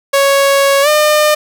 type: tone with pitch glide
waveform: sawtooth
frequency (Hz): 554.4 to 604.6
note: C#5 to D#5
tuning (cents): 0 to -50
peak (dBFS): -4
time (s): 0.13-1.35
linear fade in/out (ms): 10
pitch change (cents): +150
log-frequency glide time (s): 0.82-0.88
effects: 7-bit